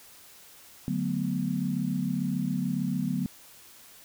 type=chord; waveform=sine; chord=B minor seventh; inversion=first; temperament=equal; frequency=146.83 / 185 / 220 / 246.9 Hz; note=D3 / F#3 / A3 / B3; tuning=0 / 0 / 0 / 0 cents; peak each=-33 / -30 / -34 / -31 dBFS; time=0.88-3.26 s; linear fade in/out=0 ms; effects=white hiss -52 dBFS RMS until 4.04 s